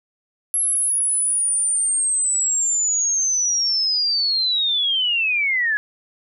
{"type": "linear sweep", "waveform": "sine", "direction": "down", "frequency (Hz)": [11175, 1661.2], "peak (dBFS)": -17, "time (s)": [0.54, 5.77], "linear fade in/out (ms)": 0, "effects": []}